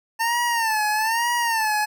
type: tone with vibrato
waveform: 25% pulse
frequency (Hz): 900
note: A5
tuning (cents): +39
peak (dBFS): -16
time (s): 0.19-1.86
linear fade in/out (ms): 20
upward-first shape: sine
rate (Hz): 1.1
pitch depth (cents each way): 110
effects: none